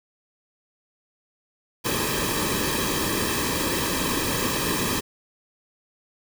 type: noise with comb filter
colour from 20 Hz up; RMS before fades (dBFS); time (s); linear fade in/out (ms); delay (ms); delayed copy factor
pink; -25; 1.84-5.01; 20; 1.4; -0.75
effects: none